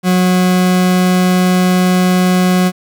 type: tone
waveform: 40% pulse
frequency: 182.5 Hz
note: F#3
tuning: 24 cents flat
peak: -8 dBFS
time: 0.03-2.72 s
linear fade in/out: 50 ms
effects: 8-bit